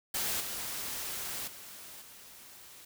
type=noise with level steps; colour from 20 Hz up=white; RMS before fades=-33 / -38 / -48 / -52 dBFS; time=0.14-2.85 s; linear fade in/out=5 ms; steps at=0.4 / 1.47 / 2.01 s; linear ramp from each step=10 ms; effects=none